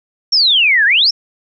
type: exponential two-way sweep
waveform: sine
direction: down then up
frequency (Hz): 5640 to 1583 to 5640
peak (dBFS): -8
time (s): 0.32-1.11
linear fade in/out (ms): 10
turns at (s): 0.85
effects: none